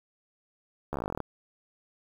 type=slowing click train; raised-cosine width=1 ms; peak=-18 dBFS; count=15; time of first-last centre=0.93-1.203 s; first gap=13 ms; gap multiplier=1.06; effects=8-bit

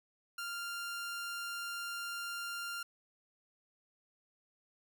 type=tone; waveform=sawtooth; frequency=1394 Hz; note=F6; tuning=4 cents flat; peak=-35 dBFS; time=0.38-2.83 s; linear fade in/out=5 ms; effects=none

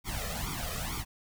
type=noise with flanger; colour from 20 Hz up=pink; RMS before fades=-35 dBFS; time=0.04-1.05 s; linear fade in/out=50 ms; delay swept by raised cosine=0.87 to 1.65 ms; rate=2.2 Hz; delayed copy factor=+1; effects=none

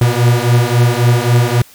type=beating tone pair; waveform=45% pulse; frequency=118.7 / 122.4 Hz; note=A#2 / B2; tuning=+32 / -15 cents; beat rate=3.7 Hz; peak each=-12 dBFS; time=0.01-1.62 s; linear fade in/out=5 ms; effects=white hiss -43 dBFS RMS until 1.74 s

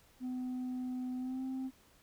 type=tone with pitch glide; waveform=sine; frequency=252.8 to 261.9 Hz; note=B3 to C4; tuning=+41 to +2 cents; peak=-33 dBFS; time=0.2-1.71 s; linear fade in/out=50 ms; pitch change=+61 cents; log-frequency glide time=1.17-1.43 s; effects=tanh soft clip ceiling -35 dBFS + pink hiss -65 dBFS RMS until 2.02 s

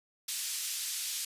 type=band-pass noise; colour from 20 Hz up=white; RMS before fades=-36 dBFS; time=0.28-1.25 s; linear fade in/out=5 ms; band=3200 to 10000 Hz; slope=12 dB/octave; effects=resampled to 32000 Hz

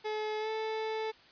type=tone with pitch glide; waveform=30% pulse; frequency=428.9 to 438.9 Hz; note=A4 to A4; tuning=-44 to -4 cents; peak=-30 dBFS; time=0.04-1.12 s; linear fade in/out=20 ms; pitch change=+40 cents; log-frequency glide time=0.39-0.49 s; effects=white hiss -58 dBFS RMS until 1.31 s + resampled to 11025 Hz

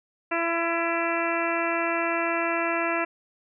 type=harmonic tone with a mistuned harmonic; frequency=335.9 Hz; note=E4; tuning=33 cents sharp; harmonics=1 / 2 / 3 / 4 / 5 / 6 / 7 / 8; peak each=-30 / -29 / -32 / -31 / -33 / -34 / -33 / -34 dBFS; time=0.31-3.05 s; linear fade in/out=10 ms; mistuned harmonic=6; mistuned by=-17 cents; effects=none

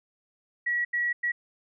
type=tone bursts at uneven times; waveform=sine; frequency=1924 Hz; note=B6; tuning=46 cents flat; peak=-24 dBFS; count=3; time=0.66-0.85 / 0.93-1.13 / 1.23-1.32 s; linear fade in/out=10 ms; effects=none

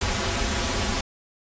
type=noise with comb filter; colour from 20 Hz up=pink; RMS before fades=-25 dBFS; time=0.01-1.01 s; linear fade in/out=5 ms; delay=6.6 ms; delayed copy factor=-0.95; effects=resampled to 16000 Hz

